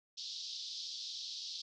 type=band-pass noise; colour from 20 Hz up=white; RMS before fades=-44 dBFS; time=0.17-1.62 s; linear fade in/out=10 ms; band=3500 to 5300 Hz; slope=48 dB/octave; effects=none